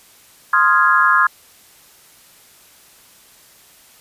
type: chord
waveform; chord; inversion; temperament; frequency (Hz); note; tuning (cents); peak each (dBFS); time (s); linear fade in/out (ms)
sine; F minor seventh; second; equal; 1046.5 / 1244.5 / 1396.9 / 1661.2; C6 / Eb6 / F6 / Ab6; 0 / 0 / 0 / 0; -16; 0.53-1.27; 5
effects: white hiss -48 dBFS RMS until 4 s + resampled to 32000 Hz